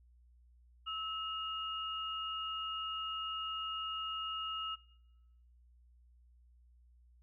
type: tone pair together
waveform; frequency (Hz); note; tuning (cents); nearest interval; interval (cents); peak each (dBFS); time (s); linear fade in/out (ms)
sine; 1299 / 2851; E6 / F7; -26 / +35; octave + major second; 1361; -40 / -40; 0.86-4.76; 20
effects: noise-tail reverb RT60 1.0 s tail -20 dB re dry + added 60 Hz sine -61 dBFS peak until 7.22 s

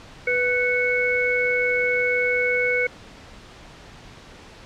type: tone cluster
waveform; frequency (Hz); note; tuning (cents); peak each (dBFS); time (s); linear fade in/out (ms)
sine; 492.5 / 1493 / 2207; B4 / F#6 / C#7; -5 / +15 / -8; -23 / -27 / -21; 0.27-2.87; 5
effects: pink hiss -44 dBFS RMS until 4.65 s + low-pass 5000 Hz 12 dB/octave

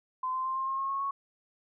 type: tone with pitch steps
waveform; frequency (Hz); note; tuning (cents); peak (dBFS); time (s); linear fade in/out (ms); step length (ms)
sine; 1028 / 1038.7 / 1049.6 / 1060.6 / 1071.7 / 1082.9 / 1094.2 / 1105.6; C6 / C6 / C6 / C6 / C6 / C#6 / C#6 / C#6; -31 / -13 / +5 / +23 / +41 / -41 / -23 / -5; -29; 0.23-1.11; 5; 110
effects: none

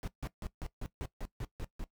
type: noise bursts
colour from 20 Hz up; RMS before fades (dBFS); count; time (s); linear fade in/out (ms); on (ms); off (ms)
brown; -38; 10; 0.03-1.84; 0; 46; 150
effects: noise-tail reverb RT60 0.1 s tail -17 dB re dry

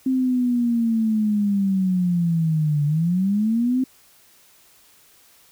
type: linear two-way sweep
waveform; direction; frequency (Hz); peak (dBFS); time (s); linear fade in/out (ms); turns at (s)
sine; down then up; 263.4 to 144.5 to 263.4; -17; 0.06-3.84; 5; 2.85
effects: white hiss -54 dBFS RMS until 5.51 s

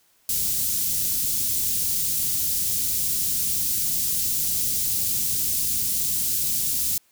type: band-stop noise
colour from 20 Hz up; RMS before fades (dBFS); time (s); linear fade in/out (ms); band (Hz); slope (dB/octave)
white; -24; 0.29-6.98; 2; 190 to 5700; 12
effects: white hiss -62 dBFS RMS until 7.11 s

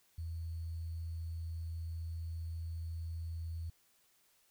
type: tone with sample-and-hold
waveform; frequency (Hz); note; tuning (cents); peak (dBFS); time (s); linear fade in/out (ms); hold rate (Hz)
sine; 82.6; E2; +4; -38; 0.18-3.7; 5; 4410
effects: white hiss -71 dBFS RMS until 4.5 s

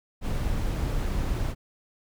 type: noise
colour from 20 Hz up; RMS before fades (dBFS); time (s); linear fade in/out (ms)
brown; -27; 0.21-1.55; 50
effects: none

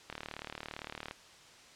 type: click train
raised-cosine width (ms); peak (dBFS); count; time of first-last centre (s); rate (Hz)
0.3; -24; 39; 0.1-1.111; 37.6
effects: white hiss -56 dBFS RMS until 1.75 s + low-pass 6000 Hz 12 dB/octave

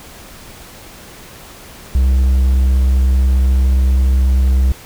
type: tone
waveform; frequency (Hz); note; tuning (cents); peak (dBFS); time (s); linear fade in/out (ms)
triangle; 65; C2; -11; -7; 1.95-4.72; 0
effects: pink hiss -37 dBFS RMS until 4.85 s

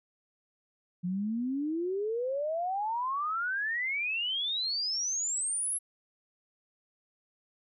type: exponential sweep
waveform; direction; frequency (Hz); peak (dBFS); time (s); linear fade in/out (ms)
sine; up; 173.1 to 11240; -29; 1.03-5.79; 20
effects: none

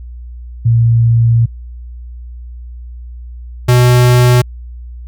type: tone pair in turn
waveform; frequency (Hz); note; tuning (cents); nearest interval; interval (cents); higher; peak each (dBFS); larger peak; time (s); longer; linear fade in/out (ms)
sine / square; 116 / 123.56; A#2 / B2; -8 / +1; minor second; 109; second; -6; neither; 0.65-1.46 / 3.68-4.42; first; 10
effects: added 60 Hz sine -26 dBFS peak until 5.07 s

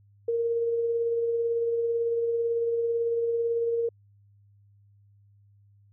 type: tone with tremolo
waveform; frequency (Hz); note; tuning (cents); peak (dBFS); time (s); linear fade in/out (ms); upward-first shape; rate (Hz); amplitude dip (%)
sine; 465.1; A#4; -4; -22; 0.28-3.89; 5; triangle; 18; 35
effects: added 101 Hz sine -56 dBFS peak until 5.92 s

